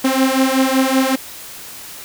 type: beating tone pair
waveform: sawtooth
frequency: 261.6 / 266.9 Hz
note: C4 / C4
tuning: 0 / +35 cents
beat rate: 5.3 Hz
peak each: -12 dBFS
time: 0.04-1.16 s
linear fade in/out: 10 ms
effects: white hiss -34 dBFS RMS until 2.04 s